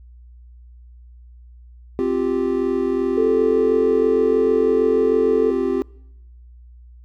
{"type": "chord", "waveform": "triangle", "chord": "C suspended fourth", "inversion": "none", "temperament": "equal", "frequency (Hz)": [261.6, 349.2, 392], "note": ["C4", "F4", "G4"], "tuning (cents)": [0, 0, 0], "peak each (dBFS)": [-21, -21, -19], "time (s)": [1.99, 5.82], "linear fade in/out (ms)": 0}
{"type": "tone", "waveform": "sine", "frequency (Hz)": 438.4, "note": "A4", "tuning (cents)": -6, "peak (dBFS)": -16, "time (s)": [3.17, 5.51], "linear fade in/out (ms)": 10}
{"effects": ["noise-tail reverb RT60 0.9 s tail -26 dB re dry", "added 60 Hz sine -41 dBFS peak until 7.04 s"]}